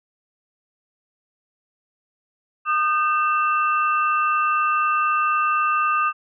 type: tone cluster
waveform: sine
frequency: 1222 / 1546 / 2675 Hz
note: D#6 / G6 / E7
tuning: -32 / -24 / +25 cents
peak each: -18 / -27 / -27 dBFS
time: 2.65-6.13 s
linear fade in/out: 50 ms
effects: none